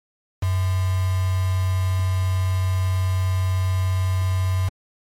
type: tone with quantisation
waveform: sine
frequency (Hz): 93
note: F#2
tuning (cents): +9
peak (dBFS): -18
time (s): 0.42-4.69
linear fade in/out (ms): 10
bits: 5
effects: MP3 64 kbps